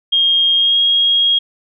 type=tone with pitch glide; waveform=sine; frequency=3235 to 3273 Hz; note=G#7 to G#7; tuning=-46 to -26 cents; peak=-10 dBFS; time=0.12-1.39 s; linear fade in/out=10 ms; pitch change=+20 cents; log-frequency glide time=0.56-0.79 s; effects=none